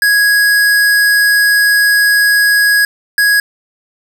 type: tone pair in turn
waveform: square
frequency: 1661 / 1661 Hz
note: G#6 / G#6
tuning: 0 / 0 cents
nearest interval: unison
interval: 0 cents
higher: neither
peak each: -8 dBFS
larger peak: neither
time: 0.02-2.85 / 3.18-3.4 s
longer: first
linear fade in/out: 2 ms
effects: none